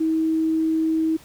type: tone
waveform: sine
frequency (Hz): 320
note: D#4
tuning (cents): +49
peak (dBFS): -18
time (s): 0-1.17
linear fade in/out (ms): 10
effects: pink hiss -49 dBFS RMS until 1.24 s